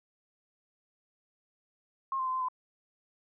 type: tone with pitch steps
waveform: sine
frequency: 1072 / 1042 / 1030 / 1038 / 1015 Hz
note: C6 / C6 / C6 / C6 / B5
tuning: +42 / -7 / -28 / -14 / +47 cents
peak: -29 dBFS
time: 2.12-2.485 s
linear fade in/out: 2 ms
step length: 73 ms
effects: none